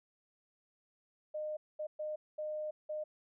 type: tone bursts at uneven times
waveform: sine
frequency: 611 Hz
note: D#5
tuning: 32 cents flat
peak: -36 dBFS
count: 5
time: 1.34-1.57 / 1.79-1.87 / 1.99-2.16 / 2.38-2.71 / 2.89-3.04 s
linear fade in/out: 10 ms
effects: none